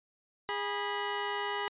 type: tone pair together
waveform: 15% pulse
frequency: 410 / 975.1 Hz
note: G#4 / B5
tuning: -22 / -22 cents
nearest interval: octave + minor third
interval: 1500 cents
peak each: -28 dBFS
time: 0.49-1.68 s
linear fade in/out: 0 ms
effects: resampled to 8000 Hz